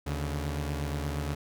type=tone pair together; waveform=sawtooth; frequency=75.1 / 141.77 Hz; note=D2 / C#3; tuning=+39 / +39 cents; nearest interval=major seventh; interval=1100 cents; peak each=-28 / -31 dBFS; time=0.06-1.35 s; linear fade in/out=10 ms; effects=none